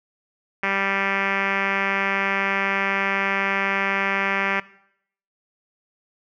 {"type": "tone with low-pass filter", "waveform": "5% pulse", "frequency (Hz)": 196, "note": "G3", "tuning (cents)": 0, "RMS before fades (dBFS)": -23, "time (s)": [0.63, 4.6], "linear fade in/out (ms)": 2, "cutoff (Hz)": 2200, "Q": 2.6, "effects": ["noise-tail reverb RT60 0.7 s tail -19 dB re dry"]}